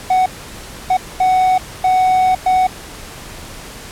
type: tone bursts at uneven times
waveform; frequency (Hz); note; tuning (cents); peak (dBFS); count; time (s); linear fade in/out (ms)
triangle; 744; F#5; +9; -8; 5; 0.1-0.26 / 0.9-0.97 / 1.2-1.58 / 1.84-2.35 / 2.46-2.67; 5
effects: pink hiss -33 dBFS RMS until 3.91 s + low-pass 12000 Hz 12 dB/octave